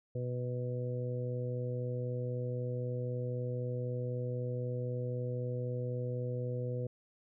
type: harmonic tone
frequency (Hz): 123.9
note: B2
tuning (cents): +6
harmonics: 1 / 2 / 3 / 4 / 5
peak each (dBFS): -35 / -46 / -46 / -39 / -52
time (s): 0.15-6.87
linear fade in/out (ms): 5
effects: none